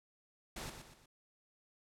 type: noise with echo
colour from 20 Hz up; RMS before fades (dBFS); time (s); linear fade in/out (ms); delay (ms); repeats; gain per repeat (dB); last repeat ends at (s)
pink; -44; 0.56-0.7; 5; 120; 3; -7; 1.06
effects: low-pass 11000 Hz 12 dB/octave